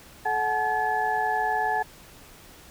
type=tone cluster; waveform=sine; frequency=432.7 / 742 / 861 / 1714 Hz; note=A4 / F#5 / A5 / A6; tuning=-29 / +5 / -38 / -46 cents; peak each=-34 / -27 / -26 / -29 dBFS; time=0.25-1.83 s; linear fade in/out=10 ms; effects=pink hiss -49 dBFS RMS until 2.7 s